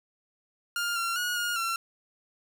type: tone with pitch steps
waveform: sawtooth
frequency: 1407 / 1371 / 1450 / 1428 / 1356 Hz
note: F6 / F6 / F#6 / F6 / E6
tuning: +12 / -32 / -35 / +38 / +49 cents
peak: -24 dBFS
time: 0.76-1.76 s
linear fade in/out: 2 ms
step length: 200 ms
effects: none